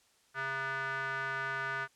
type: tone with band-pass filter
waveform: square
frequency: 134.8 Hz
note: C#3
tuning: 48 cents flat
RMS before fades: -36 dBFS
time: 0.34-1.88 s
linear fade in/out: 50 ms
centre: 1500 Hz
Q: 4.2
effects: white hiss -68 dBFS RMS until 1.95 s + low-pass 9000 Hz 12 dB/octave